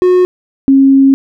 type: tone pair in turn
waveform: triangle / sine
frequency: 363.7 / 271.1 Hz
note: F#4 / C#4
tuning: -30 / -38 cents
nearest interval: perfect fourth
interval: 508 cents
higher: first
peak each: -3 dBFS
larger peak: neither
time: 0.02-0.25 / 0.68-1.14 s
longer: second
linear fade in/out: 0 ms
effects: none